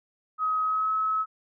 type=tone with pitch glide; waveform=sine; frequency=1267 to 1289.1 Hz; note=D#6 to E6; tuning=+31 to -39 cents; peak=-23 dBFS; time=0.38-1.26 s; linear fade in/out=50 ms; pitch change=+30 cents; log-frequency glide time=0.62-0.92 s; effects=none